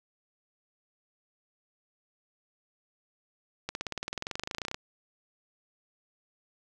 accelerating click train, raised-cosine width 0.2 ms, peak -16 dBFS, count 25, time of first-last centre 3.69-4.744 s, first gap 61 ms, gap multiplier 0.97, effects none

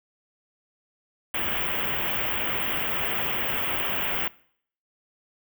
white band-stop noise, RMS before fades -27 dBFS, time 1.34-4.28 s, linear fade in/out 5 ms, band 3300 to 16000 Hz, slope 96 dB/octave, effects noise-tail reverb RT60 0.6 s tail -22 dB re dry

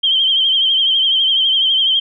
sine tone with vibrato, 3149 Hz, G7, 7 cents sharp, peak -11 dBFS, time 0.03-2 s, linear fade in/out 10 ms, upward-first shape triangle, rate 12 Hz, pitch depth 68 cents each way, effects none

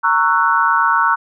sine chord, F# dominant seventh, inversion first, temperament just, 925 / 1110 / 1332 / 1480 Hz, A#5 / C#6 / E6 / F#6, -14 / +2 / +18 / 0 cents, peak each -17 dBFS, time 0.03-1.16 s, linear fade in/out 20 ms, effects none

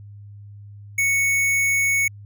square tone, 2217 Hz, C#7, in tune, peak -18 dBFS, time 0.98-2.08 s, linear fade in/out 5 ms, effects added 102 Hz sine -38 dBFS peak until 2.25 s

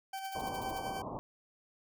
40% pulse tone with tremolo, 773 Hz, G5, 24 cents flat, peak -36 dBFS, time 0.13-1.02 s, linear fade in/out 5 ms, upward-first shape sine, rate 9.8 Hz, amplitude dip 45%
blue noise bursts, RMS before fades -50 dBFS, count 9, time 0.17-0.786 s, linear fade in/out 5 ms, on 24 ms, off 50 ms
white low-pass noise, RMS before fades -41 dBFS, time 0.35-1.19 s, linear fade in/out 0 ms, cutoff 1100 Hz, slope 96 dB/octave
effects none

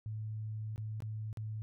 sine tone with dropouts, 108.4 Hz, A2, 25 cents flat, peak -37 dBFS, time 0.06-1.62 s, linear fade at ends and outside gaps 0 ms, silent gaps 0.76-0.779 / 1.004-1.022 / 1.329-1.372 s, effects none

